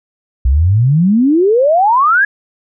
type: exponential sweep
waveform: sine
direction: up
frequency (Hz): 60 to 1710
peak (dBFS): -7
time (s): 0.45-2.25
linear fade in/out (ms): 5
effects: none